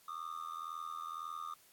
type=tone with amplitude modulation; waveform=triangle; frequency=1213 Hz; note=D#6; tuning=44 cents flat; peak=-35 dBFS; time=0.08-1.54 s; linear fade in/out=5 ms; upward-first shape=sine; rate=81.9 Hz; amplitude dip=90%; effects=white hiss -65 dBFS RMS until 1.72 s + AAC 64 kbps